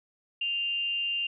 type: tone with frequency modulation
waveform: sine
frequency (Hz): 2794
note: F7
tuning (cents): 0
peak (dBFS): -27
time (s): 0.41-1.27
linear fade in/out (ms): 5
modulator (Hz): 284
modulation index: 0.23
effects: none